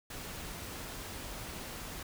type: noise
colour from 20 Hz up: pink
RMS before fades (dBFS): -43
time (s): 0.1-2.03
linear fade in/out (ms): 5
effects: none